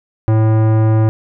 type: tone with tanh clipping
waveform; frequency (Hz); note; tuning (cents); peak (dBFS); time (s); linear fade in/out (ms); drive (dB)
sine; 110; A2; 0; -11; 0.28-1.09; 0; 18
effects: none